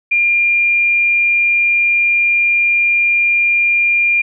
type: tone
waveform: sine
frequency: 2400 Hz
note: D7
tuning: 37 cents sharp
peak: -10 dBFS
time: 0.11-4.22 s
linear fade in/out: 10 ms
effects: none